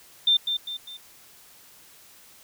sine tone with echo, 3587 Hz, A7, 33 cents sharp, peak -16 dBFS, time 0.27-0.37 s, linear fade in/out 5 ms, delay 200 ms, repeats 3, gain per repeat -7 dB, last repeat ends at 0.97 s, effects white hiss -52 dBFS RMS until 2.43 s

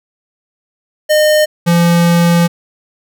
square tone pair in turn, 610 / 171.18 Hz, D#5 / F3, -34 / -34 cents, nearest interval octave + minor seventh, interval 2200 cents, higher first, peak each -8 dBFS, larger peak neither, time 1.09-1.46 / 1.66-2.48 s, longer second, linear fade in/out 20 ms, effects none

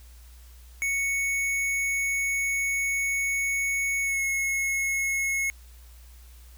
square tone with pitch glide, 2217 to 2179 Hz, C#7 to C#7, 0 to -30 cents, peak -25 dBFS, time 0.82-5.5 s, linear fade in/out 0 ms, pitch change -30 cents, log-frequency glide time 4.02-4.22 s, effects added 60 Hz sine -46 dBFS peak until 6.57 s + white hiss -57 dBFS RMS until 6.57 s

